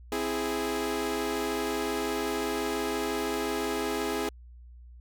sawtooth chord, C augmented, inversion none, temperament equal, 261.6 / 329.6 / 415.3 Hz, C4 / E4 / G#4, 0 / 0 / 0 cents, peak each -31 / -30 / -27 dBFS, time 0.12-4.29 s, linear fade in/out 2 ms, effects added 60 Hz sine -46 dBFS peak until 5 s

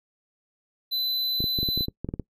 square tone, 4016 Hz, B7, 28 cents sharp, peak -25 dBFS, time 0.91-1.86 s, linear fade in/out 20 ms
clicks, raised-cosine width 3 ms, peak -17 dBFS, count 12, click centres 1.405 / 1.441 / 1.588 / 1.63 / 1.688 / 1.776 / 1.808 / 1.884 / 2.046 / 2.089 / 2.139 / 2.197 s
effects noise-tail reverb RT60 0.1 s tail -23 dB re dry

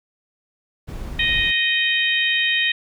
brown noise, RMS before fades -30 dBFS, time 0.87-1.52 s, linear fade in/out 20 ms
harmonic tone, 622.3 Hz, D#5, in tune, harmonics 3 / 4 / 5 / 6, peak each -21 / -22 / -23 / -24 dBFS, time 1.19-2.72 s, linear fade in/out 5 ms
effects none

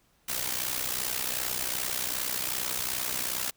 white noise with amplitude modulation, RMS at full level -28 dBFS, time 0.28-3.51 s, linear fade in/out 10 ms, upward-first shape sine, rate 62.6 Hz, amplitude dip 75%, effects pink hiss -67 dBFS RMS until 3.56 s

